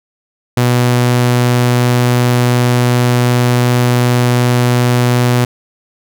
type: tone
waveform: sawtooth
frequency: 122.7 Hz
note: B2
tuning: 11 cents flat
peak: -5 dBFS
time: 0.57-5.45 s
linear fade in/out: 5 ms
effects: none